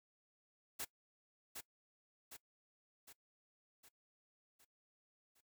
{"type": "noise with echo", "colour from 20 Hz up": "white", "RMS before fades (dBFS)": -43, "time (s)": [0.79, 0.85], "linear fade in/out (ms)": 10, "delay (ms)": 760, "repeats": 6, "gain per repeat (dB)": -5, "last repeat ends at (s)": 5.41, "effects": ["noise-tail reverb RT60 0.1 s tail -20 dB re dry"]}